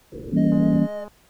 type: low-pass noise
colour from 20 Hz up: white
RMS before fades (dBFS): -35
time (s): 0.12-0.78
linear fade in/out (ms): 5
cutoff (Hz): 510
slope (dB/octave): 96
type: chord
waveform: sine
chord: E diminished seventh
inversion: none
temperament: equal with one note detuned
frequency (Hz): 164.81 / 196 / 233.1 / 278.5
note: E3 / G3 / Bb3 / Db4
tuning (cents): 0 / 0 / 0 / +8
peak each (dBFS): -21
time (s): 0.31-0.88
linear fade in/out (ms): 50
type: tone with vibrato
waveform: triangle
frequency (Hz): 616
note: D#5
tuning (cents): -17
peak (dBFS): -27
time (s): 0.36-1.05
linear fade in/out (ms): 20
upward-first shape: triangle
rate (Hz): 4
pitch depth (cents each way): 29
type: click train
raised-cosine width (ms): 1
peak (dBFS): -27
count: 118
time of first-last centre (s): 0.52-1.08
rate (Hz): 209
effects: pink hiss -57 dBFS RMS until 1.29 s